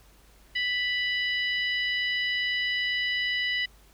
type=harmonic tone; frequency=987.8 Hz; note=B5; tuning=in tune; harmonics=2 / 3 / 4 / 5; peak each=-27 / -30 / -38 / -40 dBFS; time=0.55-3.66 s; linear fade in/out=10 ms; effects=added 50 Hz sine -55 dBFS peak until 3.93 s + pink hiss -59 dBFS RMS until 3.93 s